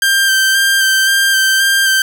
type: tone with vibrato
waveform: sawtooth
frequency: 1575 Hz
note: G6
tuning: 8 cents sharp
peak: -6 dBFS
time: 0.02-2.02 s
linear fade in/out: 2 ms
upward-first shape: square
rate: 1.9 Hz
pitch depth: 16 cents each way
effects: none